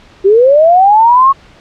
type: linear sweep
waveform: sine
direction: up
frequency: 373.3 to 1108.7 Hz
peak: -3 dBFS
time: 0.24-1.33 s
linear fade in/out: 20 ms
effects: pink hiss -41 dBFS RMS until 1.6 s + low-pass 4000 Hz 12 dB/octave